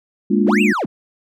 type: chord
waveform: sine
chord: Bb dominant seventh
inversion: third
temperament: equal with one note detuned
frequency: 207.7 / 233.1 / 293.7 / 352.9 Hz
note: Ab3 / Bb3 / D4 / F4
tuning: 0 / 0 / 0 / +18 cents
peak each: -15 / -19 / -20 / -20 dBFS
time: 0.3-0.73 s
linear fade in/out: 10 ms
type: linear two-way sweep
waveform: triangle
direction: up then down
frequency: 110 to 2833 to 110 Hz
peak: -16 dBFS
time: 0.46-0.86 s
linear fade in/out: 10 ms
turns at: 0.62 s
effects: none